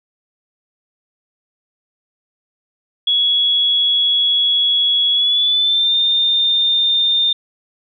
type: tone with pitch glide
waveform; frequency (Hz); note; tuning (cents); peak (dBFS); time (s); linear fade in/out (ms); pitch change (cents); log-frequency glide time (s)
sine; 3356 to 3618; G#7 to A7; +17 to +48; -12; 3.07-7.33; 5; +131; 5.12-5.95
effects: none